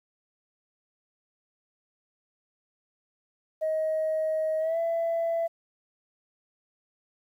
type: tone with pitch glide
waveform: sine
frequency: 630 to 667.5 Hz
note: D#5 to E5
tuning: +21 to +22 cents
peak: -23 dBFS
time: 3.61-5.48 s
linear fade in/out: 20 ms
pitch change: +101 cents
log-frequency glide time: 4.6-4.78 s
effects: tanh soft clip ceiling -22 dBFS + 10-bit